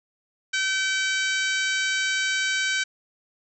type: harmonic tone with a mistuned harmonic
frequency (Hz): 768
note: G5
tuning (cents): -36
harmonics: 2 / 3 / 4 / 5 / 6 / 7 / 8 / 9 / 10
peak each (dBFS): -25 / -29 / -31 / -33 / -35 / -36 / -37 / -38 / -39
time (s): 0.53-2.84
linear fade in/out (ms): 10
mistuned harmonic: 7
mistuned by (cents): +68
effects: none